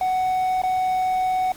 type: tone with dropouts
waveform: triangle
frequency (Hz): 744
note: F#5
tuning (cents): +9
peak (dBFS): -17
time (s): 0.01-1.52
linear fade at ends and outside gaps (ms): 2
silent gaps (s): 0.618-0.635
effects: pink hiss -44 dBFS RMS until 1.56 s + Opus 48 kbps